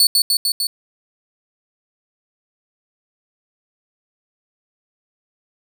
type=tone with echo; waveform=sawtooth; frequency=4452 Hz; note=C#8; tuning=7 cents sharp; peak=-7 dBFS; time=0-0.07 s; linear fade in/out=2 ms; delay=150 ms; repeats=4; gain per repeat=-2 dB; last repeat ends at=0.67 s; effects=none